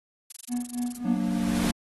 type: noise bursts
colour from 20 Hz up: violet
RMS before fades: -34 dBFS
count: 16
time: 0.3-0.968 s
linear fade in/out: 5 ms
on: 23 ms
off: 20 ms
type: tone with tremolo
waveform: triangle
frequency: 243.3 Hz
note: B3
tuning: 26 cents flat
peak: -23 dBFS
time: 0.48-1.21 s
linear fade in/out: 50 ms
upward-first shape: sine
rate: 3.6 Hz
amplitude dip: 85%
type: noise with exponential growth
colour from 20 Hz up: pink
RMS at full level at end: -29 dBFS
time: 0.65-1.71 s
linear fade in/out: 2 ms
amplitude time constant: 230 ms
type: chord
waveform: triangle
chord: Gb augmented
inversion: none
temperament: equal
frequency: 185 / 233.1 / 293.7 Hz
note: Gb3 / Bb3 / D4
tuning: 0 / 0 / 0 cents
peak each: -26 / -25 / -30 dBFS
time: 1.04-1.72 s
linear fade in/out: 20 ms
effects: AAC 32 kbps